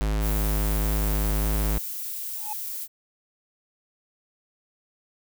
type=tone; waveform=square; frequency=52.5 Hz; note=G#1; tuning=19 cents sharp; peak=-23 dBFS; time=0.01-1.78 s; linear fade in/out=0 ms
type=noise; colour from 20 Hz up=violet; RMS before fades=-33 dBFS; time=0.2-2.88 s; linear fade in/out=50 ms
type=tone with exponential growth; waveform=triangle; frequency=849 Hz; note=G#5; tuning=38 cents sharp; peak=-26 dBFS; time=2.35-2.53 s; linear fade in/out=5 ms; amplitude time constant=39 ms
effects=none